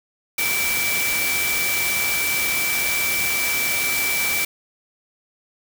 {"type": "tone in noise", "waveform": "sine", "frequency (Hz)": 2321, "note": "D7", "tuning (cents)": -21, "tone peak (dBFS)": -22, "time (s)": [0.38, 4.45], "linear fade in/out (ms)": 5, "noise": "white", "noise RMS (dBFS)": -24, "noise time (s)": [0.38, 4.45], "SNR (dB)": -1, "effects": []}